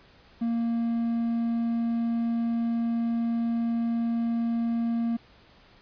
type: tone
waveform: triangle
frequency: 232.1 Hz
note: A#3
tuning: 7 cents flat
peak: -22 dBFS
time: 0.41-5.17 s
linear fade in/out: 10 ms
effects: pink hiss -56 dBFS RMS until 5.81 s + resampled to 11025 Hz